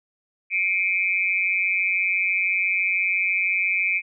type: tone with amplitude modulation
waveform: sine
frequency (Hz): 2349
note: D7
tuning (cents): 0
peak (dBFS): -15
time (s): 0.5-4.02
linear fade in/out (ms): 50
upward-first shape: sine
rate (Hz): 186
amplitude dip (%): 100
effects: none